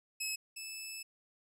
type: tone pair in turn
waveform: 15% pulse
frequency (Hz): 2579 / 2618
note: E7 / E7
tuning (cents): -39 / -13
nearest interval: unison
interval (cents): 26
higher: second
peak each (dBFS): -28 / -35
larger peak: first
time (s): 0.2-0.36 / 0.56-1.03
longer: second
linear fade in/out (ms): 10
effects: none